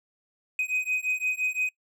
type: beating tone pair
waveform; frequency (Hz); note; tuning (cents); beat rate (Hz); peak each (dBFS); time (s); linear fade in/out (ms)
triangle; 2506 / 2511.8; D#7 / D#7; +12 / +16; 5.8; -27; 0.59-1.69; 2
effects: noise-tail reverb RT60 0.1 s tail -23 dB re dry